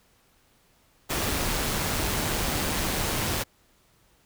pink noise with amplitude modulation, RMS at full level -26 dBFS, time 1.09-3.44 s, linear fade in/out 20 ms, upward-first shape sine, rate 151 Hz, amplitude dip 30%, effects pink hiss -63 dBFS RMS until 4.25 s

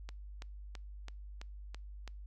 click train, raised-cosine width 0.2 ms, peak -29 dBFS, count 7, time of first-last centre 0.09-2.077 s, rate 3.02 Hz, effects noise-tail reverb RT60 0.3 s tail -26 dB re dry + added 50 Hz sine -45 dBFS peak until 2.26 s

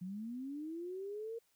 sine linear sweep, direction up, 174.61 to 466.2 Hz, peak -40 dBFS, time 0.01-1.39 s, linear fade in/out 10 ms, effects white hiss -75 dBFS RMS until 1.55 s

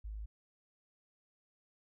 sine tone, 52.8 Hz, G#1, 29 cents sharp, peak -40 dBFS, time 0.04-0.26 s, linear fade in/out 10 ms, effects none

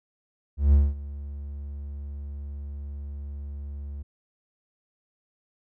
triangle tone with ADSR envelope, 71.2 Hz, C#2, 47 cents sharp, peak -11 dBFS, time 0.57-4.03 s, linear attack 160 ms, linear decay 210 ms, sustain -20 dB, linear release 12 ms, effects none

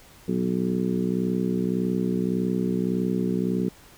harmonic tone with a mistuned harmonic, 61.74 Hz, B1, in tune, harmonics 2 / 3 / 4 / 5 / 6 / 7, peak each -36 / -25 / -28 / -34 / -30 / -33 dBFS, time 0.28-3.69 s, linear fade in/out 5 ms, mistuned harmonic 2, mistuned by -50 cents, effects pink hiss -51 dBFS RMS until 3.97 s

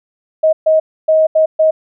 sine tone bursts at uneven times, 631 Hz, D#5, 24 cents sharp, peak -7 dBFS, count 5, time 0.43-0.53 / 0.66-0.8 / 1.08-1.27 / 1.35-1.46 / 1.59-1.71 s, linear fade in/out 10 ms, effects none

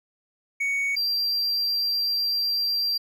triangle tone pair in turn, 2231 / 4727 Hz, C#7 / D8, +11 / +10 cents, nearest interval octave + minor second, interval 1299 cents, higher second, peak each -21 dBFS, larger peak neither, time 0.6-0.96 / 0.96-2.98 s, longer second, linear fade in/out 10 ms, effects none

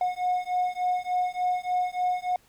triangle beating tone pair, 724 / 727.4 Hz, F#5 / F#5, -38 / -30 cents, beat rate 3.4 Hz, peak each -25 / -25 dBFS, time 0.01-2.36 s, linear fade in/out 2 ms, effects tanh soft clip ceiling -15 dBFS + pink hiss -61 dBFS RMS until 2.48 s

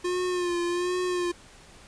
square tone with vibrato, 355 Hz, F4, 28 cents sharp, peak -26 dBFS, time 0.04-1.32 s, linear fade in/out 10 ms, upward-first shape sine, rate 1.3 Hz, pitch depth 42 cents each way, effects pink hiss -51 dBFS RMS until 1.87 s + resampled to 22050 Hz

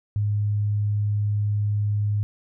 sine tone, 103.83 Hz, G#2, in tune, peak -20 dBFS, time 0.16-2.23 s, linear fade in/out 0 ms, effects none

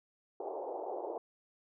pink band-pass noise, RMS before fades -40 dBFS, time 0.4-1.18 s, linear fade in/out 2 ms, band 370 to 850 Hz, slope 48 dB/octave, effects none

